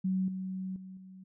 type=tone with level steps; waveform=sine; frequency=187.9 Hz; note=F#3; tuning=27 cents sharp; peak=-27 / -34 / -43 / -47 dBFS; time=0.04-1.24 s; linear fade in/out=10 ms; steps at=0.28 / 0.76 / 0.97 s; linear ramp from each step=2 ms; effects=none